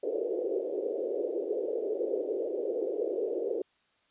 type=band-pass noise; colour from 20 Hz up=pink; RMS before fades=-32 dBFS; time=0.03-3.62 s; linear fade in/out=5 ms; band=370 to 520 Hz; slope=48 dB/octave; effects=white hiss -70 dBFS RMS until 4.1 s + resampled to 8000 Hz